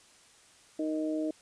harmonic tone, 155.56 Hz, D#3, in tune, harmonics 2 / 3 / 4, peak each -30 / -40 / -36 dBFS, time 0.79-1.31 s, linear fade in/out 5 ms, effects white hiss -59 dBFS RMS until 1.41 s + resampled to 22050 Hz

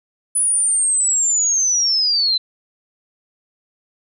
sine linear sweep, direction down, 9980 to 4002 Hz, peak -14 dBFS, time 0.35-2.38 s, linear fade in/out 10 ms, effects none

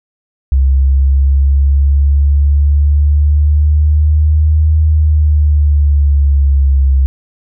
sine exponential two-way sweep, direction up then down, 66.7 to 77.9 to 66.7 Hz, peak -6 dBFS, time 0.52-7.06 s, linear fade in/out 0 ms, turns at 4.81 s, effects none

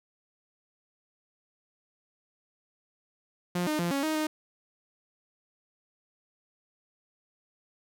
sawtooth tone with pitch steps, 177.1 / 305.8 / 172.7 / 277.2 / 312.8 / 308.7 Hz, F3 / D#4 / F3 / C#4 / D#4 / D#4, +24 / -30 / -19 / 0 / +9 / -14 cents, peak -23 dBFS, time 3.55-4.27 s, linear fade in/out 5 ms, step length 120 ms, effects none

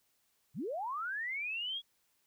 sine linear sweep, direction up, 100.4 to 3370 Hz, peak -35 dBFS, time 0.54-1.82 s, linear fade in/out 50 ms, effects white hiss -75 dBFS RMS until 2.26 s

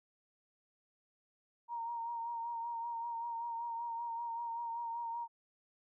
sine tone with vibrato, 932.3 Hz, A#5, in tune, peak -37 dBFS, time 1.68-5.28 s, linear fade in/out 50 ms, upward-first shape sine, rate 5.2 Hz, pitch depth 30 cents each way, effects none

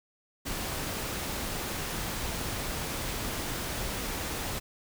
pink noise, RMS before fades -34 dBFS, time 0.45-4.6 s, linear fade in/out 20 ms, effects none

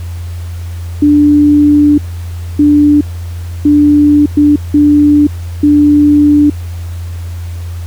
sine tone bursts at uneven times, 293.7 Hz, D4, in tune, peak -3 dBFS, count 6, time 1.02-1.98 / 2.59-3.01 / 3.65-4.26 / 4.37-4.56 / 4.74-5.27 / 5.63-6.5 s, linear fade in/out 5 ms, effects added 86 Hz sine -18 dBFS peak until 7.86 s + pink hiss -37 dBFS RMS until 7.86 s

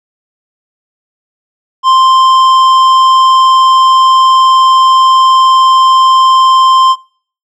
sine tone with tanh clipping, 1046.5 Hz, C6, in tune, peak -5 dBFS, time 1.83-6.96 s, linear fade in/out 50 ms, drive 10 dB, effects noise-tail reverb RT60 0.5 s tail -23 dB re dry

